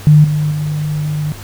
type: tone with level steps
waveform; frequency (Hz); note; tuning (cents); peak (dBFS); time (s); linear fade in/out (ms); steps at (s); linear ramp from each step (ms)
sine; 150.7; D3; +45; -3 / -12 / -15; 0.07-1.32; 0; 0.24 / 0.51; 5
effects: added 100 Hz sine -31 dBFS peak until 1.43 s + pink hiss -34 dBFS RMS until 1.43 s